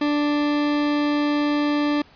40% pulse tone, 293.7 Hz, D4, in tune, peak -18 dBFS, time 0.01-2.02 s, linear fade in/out 5 ms, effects pink hiss -51 dBFS RMS until 2.15 s + resampled to 11025 Hz

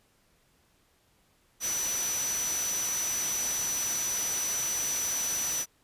sine tone in noise, 5950 Hz, F#8, 9 cents sharp, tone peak -29 dBFS, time 1.6-5.66 s, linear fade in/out 50 ms, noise white, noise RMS -34 dBFS, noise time 1.6-5.66 s, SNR +2 dB, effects pink hiss -67 dBFS RMS until 5.83 s + resampled to 32000 Hz

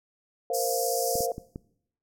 sine chord, Bb suspended second, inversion none, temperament equal, 466.2 / 523.3 / 698.5 Hz, Bb4 / C5 / F5, 0 / 0 / 0 cents, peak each -30 dBFS, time 0.5-1.32 s, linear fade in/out 2 ms
pink band-pass noise, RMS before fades -33 dBFS, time 0.53-1.27 s, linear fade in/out 20 ms, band 4800 to 16000 Hz, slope 96 dB/octave
clicks, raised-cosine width 3 ms, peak -23 dBFS, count 4, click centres 1.155 / 1.206 / 1.381 / 1.559 s
effects noise-tail reverb RT60 0.7 s tail -20 dB re dry

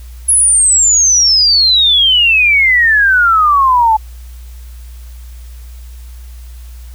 sine exponential sweep, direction down, 10740 to 857 Hz, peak -6 dBFS, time 0.28-3.97 s, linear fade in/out 10 ms, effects added 60 Hz sine -28 dBFS peak until 6.94 s + white hiss -45 dBFS RMS until 6.94 s

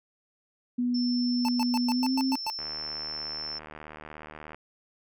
sine tone with pitch glide, 245.1 to 264.2 Hz, B3 to C4, -13 to +17 cents, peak -24 dBFS, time 0.78-2.36 s, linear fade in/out 10 ms, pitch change +130 cents, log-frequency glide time 1.91-2.15 s
sine tone, 5350 Hz, E8, 25 cents sharp, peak -33 dBFS, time 0.94-3.59 s, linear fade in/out 10 ms
square tone bursts, 880 Hz, A5, in tune, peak -29 dBFS, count 8, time 1.45-2.5 s, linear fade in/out 0 ms, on 35 ms, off 110 ms
click train, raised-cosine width 0.5 ms, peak -27 dBFS, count 151, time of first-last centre 2.59-4.546 s, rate 76.7 Hz
effects none

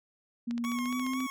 sine tone with pitch glide, 236.4 to 259.3 Hz, A#3 to C4, +24 to -15 cents, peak -30 dBFS, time 0.47-1.27 s, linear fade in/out 10 ms, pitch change +161 cents, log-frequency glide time 0.64-1.12 s
click train, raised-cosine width 0.2 ms, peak -26 dBFS, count 11, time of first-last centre 0.51-1.204 s, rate 14.4 Hz
25% pulse tone with vibrato, 1100 Hz, C#6, 14 cents flat, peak -32 dBFS, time 0.64-1.3 s, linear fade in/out 0 ms, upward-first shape sine, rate 3.9 Hz, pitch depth 51 cents each way
effects none

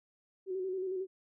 sine tone with vibrato, 375.2 Hz, F#4, 24 cents sharp, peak -33 dBFS, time 0.46-1.07 s, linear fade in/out 50 ms, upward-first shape square, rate 11 Hz, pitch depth 37 cents each way, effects none

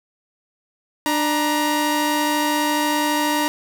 sawtooth tone pair together, 297.6 / 944.8 Hz, D4 / A#5, +23 / +23 cents, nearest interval octave + minor sixth, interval 2000 cents, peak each -17 dBFS, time 1.06-3.48 s, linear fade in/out 0 ms, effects 7-bit

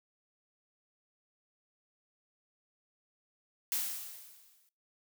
blue noise with exponential decay, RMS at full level -31 dBFS, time 3.72-4.69 s, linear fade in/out 0 ms, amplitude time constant 210 ms, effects noise-tail reverb RT60 0.3 s tail -21 dB re dry

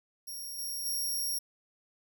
10% pulse tone with level steps, 5588 Hz, F8, in tune, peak -33 / -29 / -25 dBFS, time 0.27-1.39 s, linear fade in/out 10 ms, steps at 0.58 / 0.85 s, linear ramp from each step 10 ms, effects none

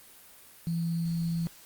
sine tone with sample-and-hold, 167.3 Hz, E3, 26 cents sharp, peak -27 dBFS, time 0.67-1.47 s, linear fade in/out 0 ms, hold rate 4410 Hz, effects white hiss -53 dBFS RMS until 1.65 s + Opus 32 kbps

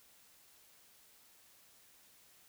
silence, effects white hiss -64 dBFS RMS until 2.48 s

